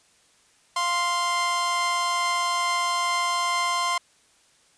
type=tone pair together; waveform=sawtooth; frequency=698.5 / 1046.6 Hz; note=F5 / C6; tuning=0 / 0 cents; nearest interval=perfect fifth; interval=700 cents; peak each=-27 / -19 dBFS; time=0.76-3.98 s; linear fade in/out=5 ms; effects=white hiss -60 dBFS RMS until 4.77 s + resampled to 22050 Hz